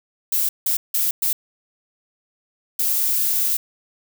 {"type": "noise bursts at uneven times", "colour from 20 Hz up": "violet", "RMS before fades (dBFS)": -20, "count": 5, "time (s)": [[0.32, 0.49], [0.66, 0.77], [0.94, 1.11], [1.22, 1.33], [2.79, 3.57]], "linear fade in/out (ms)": 5, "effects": []}